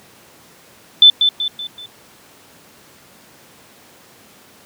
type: tone with echo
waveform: sine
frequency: 3520 Hz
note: A7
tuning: in tune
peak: -3 dBFS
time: 1.02-1.1 s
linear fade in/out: 2 ms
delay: 190 ms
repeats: 4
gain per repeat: -7 dB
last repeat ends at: 1.86 s
effects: pink hiss -46 dBFS RMS until 4.65 s + high-pass 150 Hz 12 dB/octave